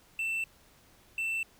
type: tone pair in turn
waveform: triangle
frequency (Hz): 2673 / 2673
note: E7 / E7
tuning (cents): +23 / +23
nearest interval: unison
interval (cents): 0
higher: neither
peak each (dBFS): -28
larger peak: neither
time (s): 0.19-0.44 / 1.18-1.43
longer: neither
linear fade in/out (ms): 2
effects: pink hiss -61 dBFS RMS until 1.59 s